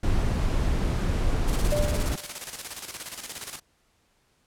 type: noise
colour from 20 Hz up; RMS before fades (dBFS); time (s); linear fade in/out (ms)
brown; -24; 0.03-2.16; 5
type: noise with tremolo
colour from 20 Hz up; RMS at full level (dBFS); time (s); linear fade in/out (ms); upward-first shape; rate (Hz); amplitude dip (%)
white; -34; 1.47-3.6; 20; square; 17; 60
type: tone with exponential decay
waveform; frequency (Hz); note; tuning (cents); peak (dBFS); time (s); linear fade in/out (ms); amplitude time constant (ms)
sine; 593; D5; +17; -22; 1.72-2.46; 1; 160
effects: pink hiss -67 dBFS RMS until 4.46 s + low-pass 11000 Hz 12 dB/octave